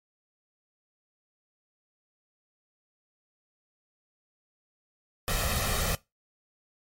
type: noise with comb filter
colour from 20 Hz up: pink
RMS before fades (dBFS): -28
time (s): 5.28-5.95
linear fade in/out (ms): 0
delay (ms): 1.6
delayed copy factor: +0.7
effects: noise-tail reverb RT60 0.2 s tail -20 dB re dry + MP3 64 kbps